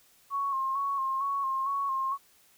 sine tone with vibrato, 1089 Hz, C#6, 31 cents flat, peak -27 dBFS, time 0.3-2.18 s, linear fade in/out 50 ms, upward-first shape square, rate 2.2 Hz, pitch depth 37 cents each way, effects white hiss -62 dBFS RMS until 2.57 s

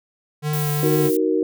square tone with vibrato, 149.3 Hz, D3, 29 cents sharp, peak -21 dBFS, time 0.42-1.11 s, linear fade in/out 50 ms, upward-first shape triangle, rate 2.5 Hz, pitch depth 24 cents each way
violet noise, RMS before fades -29 dBFS, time 0.53-1.17 s, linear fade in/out 5 ms
sine chord, D# minor, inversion none, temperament just, 311.1 / 373.4 / 466.7 Hz, D#4 / F#4 / A#4, 0 / +16 / +2 cents, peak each -21 dBFS, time 0.83-1.43 s, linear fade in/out 2 ms
effects none

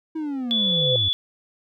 triangle linear sweep, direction down, 323.8 to 87.4 Hz, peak -23 dBFS, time 0.15-1.09 s, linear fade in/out 10 ms
sine tone with exponential growth, 510 Hz, C5, 44 cents flat, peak -19 dBFS, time 0.22-0.96 s, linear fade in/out 2 ms, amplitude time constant 160 ms
sine tone, 3439 Hz, A7, 40 cents flat, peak -19 dBFS, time 0.51-1.13 s, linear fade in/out 0 ms
effects none

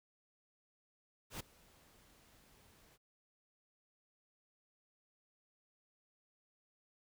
pink noise with ADSR envelope, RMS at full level -42 dBFS, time 1.3-2.98 s, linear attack 100 ms, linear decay 9 ms, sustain -24 dB, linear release 33 ms, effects none

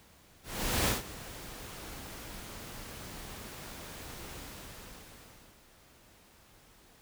pink noise with ADSR envelope, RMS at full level -27 dBFS, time 0.43-5.65 s, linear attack 440 ms, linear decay 150 ms, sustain -18 dB, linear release 1300 ms, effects pink hiss -60 dBFS RMS until 7.01 s

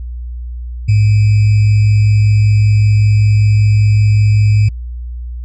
sine tone with sample-and-hold, 105.2 Hz, G#2, 23 cents sharp, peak -6 dBFS, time 0.88-4.69 s, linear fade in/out 10 ms, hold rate 2450 Hz, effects added 60 Hz sine -21 dBFS peak until 5.44 s + resampled to 16000 Hz

